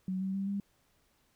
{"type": "tone with pitch steps", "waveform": "sine", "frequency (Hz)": [187, 191.15, 195.39, 199.73], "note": ["F#3", "G3", "G3", "G3"], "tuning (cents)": [19, -43, -5, 33], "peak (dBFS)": -31, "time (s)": [0.08, 0.6], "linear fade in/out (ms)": 2, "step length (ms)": 130, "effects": ["pink hiss -71 dBFS RMS until 1.35 s"]}